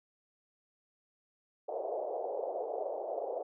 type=band-pass noise; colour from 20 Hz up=white; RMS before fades=-37 dBFS; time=1.68-3.43 s; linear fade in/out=10 ms; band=410 to 720 Hz; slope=48 dB/octave; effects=none